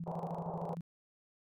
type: tone with tremolo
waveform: sine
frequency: 168 Hz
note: E3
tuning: 33 cents sharp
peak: -37 dBFS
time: 0-0.81 s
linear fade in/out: 5 ms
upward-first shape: square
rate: 13 Hz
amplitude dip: 70%
type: band-pass noise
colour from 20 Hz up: white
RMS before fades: -42 dBFS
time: 0.06-0.75 s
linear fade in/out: 10 ms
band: 400 to 920 Hz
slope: 48 dB/octave
effects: none